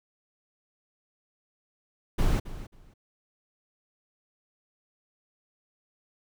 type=noise with echo; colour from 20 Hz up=brown; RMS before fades=-23 dBFS; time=2.18-2.4 s; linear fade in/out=10 ms; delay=270 ms; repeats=2; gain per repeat=-15 dB; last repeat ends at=2.94 s; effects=none